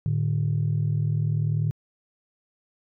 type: tone pair together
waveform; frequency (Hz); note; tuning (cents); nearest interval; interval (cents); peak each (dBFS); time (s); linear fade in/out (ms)
sine; 110 / 150.34; A2 / D3; 0 / +41; perfect fourth; 541; -23; 0.06-1.71; 0
effects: tanh soft clip ceiling -16 dBFS